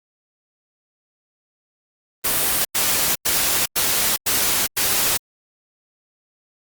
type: noise bursts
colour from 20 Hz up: white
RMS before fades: -19 dBFS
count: 6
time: 2.24-5.175 s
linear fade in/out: 10 ms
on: 410 ms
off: 95 ms
effects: Opus 32 kbps

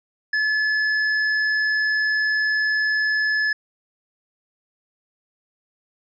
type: tone with tanh clipping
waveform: sine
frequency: 1720 Hz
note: A6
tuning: 40 cents flat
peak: -20 dBFS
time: 0.33-3.53 s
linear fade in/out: 5 ms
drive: 10 dB
effects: resampled to 16000 Hz

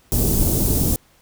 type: band-stop noise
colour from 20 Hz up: pink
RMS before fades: -18 dBFS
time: 0.12-0.96 s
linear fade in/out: 0 ms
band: 330 to 9900 Hz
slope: 12 dB/octave
effects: pink hiss -56 dBFS RMS until 1.21 s

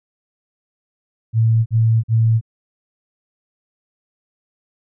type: tone bursts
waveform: sine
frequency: 112.9 Hz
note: A2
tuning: 45 cents sharp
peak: -11 dBFS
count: 3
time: 1.33-2.412 s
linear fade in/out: 50 ms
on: 330 ms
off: 46 ms
effects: none

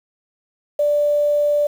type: tone with quantisation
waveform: sine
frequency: 587.3 Hz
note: D5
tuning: in tune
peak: -14 dBFS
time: 0.79-1.67 s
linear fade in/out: 5 ms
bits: 7
effects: none

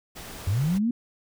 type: noise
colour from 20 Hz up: pink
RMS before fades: -40 dBFS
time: 0.15-0.79 s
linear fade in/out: 20 ms
type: linear sweep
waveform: sine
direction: up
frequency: 84 to 246.9 Hz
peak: -21 dBFS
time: 0.47-0.91 s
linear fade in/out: 5 ms
effects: none

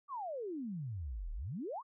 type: exponential two-way sweep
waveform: sine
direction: down then up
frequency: 1199 to 35.31 to 1199 Hz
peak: -38 dBFS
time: 0.08-1.83 s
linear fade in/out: 50 ms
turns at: 1.32 s
effects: none

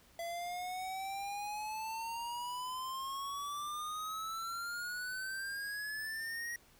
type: exponential sweep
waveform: square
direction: up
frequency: 673 to 1900 Hz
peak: -39 dBFS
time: 0.19-6.56 s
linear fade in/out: 2 ms
effects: pink hiss -64 dBFS RMS until 6.79 s

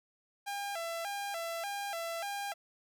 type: tone with vibrato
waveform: sawtooth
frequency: 734 Hz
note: F#5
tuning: 14 cents flat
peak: -32 dBFS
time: 0.46-2.54 s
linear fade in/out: 20 ms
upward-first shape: square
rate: 1.7 Hz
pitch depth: 160 cents each way
effects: none

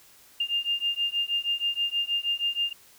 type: beating tone pair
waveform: sine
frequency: 2804 / 2810.3 Hz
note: F7 / F7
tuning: +6 / +10 cents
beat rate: 6.3 Hz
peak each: -28 dBFS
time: 0.4-2.73 s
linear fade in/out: 5 ms
effects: white hiss -55 dBFS RMS until 2.98 s

